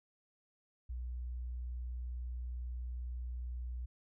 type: tone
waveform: sine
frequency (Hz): 61.1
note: B1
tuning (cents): -18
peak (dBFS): -38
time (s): 0.89-3.86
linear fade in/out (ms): 10
effects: none